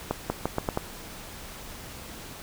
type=accelerating click train; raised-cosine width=1 ms; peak=-11 dBFS; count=6; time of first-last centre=0.11-0.774 s; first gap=190 ms; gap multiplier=0.82; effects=pink hiss -42 dBFS RMS until 2.42 s